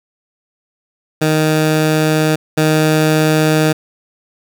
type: tone pair in turn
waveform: 15% pulse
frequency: 155.56 / 155.56 Hz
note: D#3 / D#3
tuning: 0 / 0 cents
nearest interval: unison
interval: 0 cents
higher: neither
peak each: -5 / -4 dBFS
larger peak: second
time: 1.21-2.36 / 2.57-3.73 s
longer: second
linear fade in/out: 10 ms
effects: none